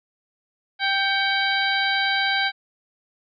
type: harmonic tone with a mistuned harmonic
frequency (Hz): 784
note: G5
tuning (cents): 0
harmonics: 1 / 2 / 3 / 4 / 5 / 6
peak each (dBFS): -26 / -23 / -27 / -29 / -27 / -33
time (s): 0.79-2.52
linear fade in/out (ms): 50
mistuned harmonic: 3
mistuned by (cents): -73
effects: none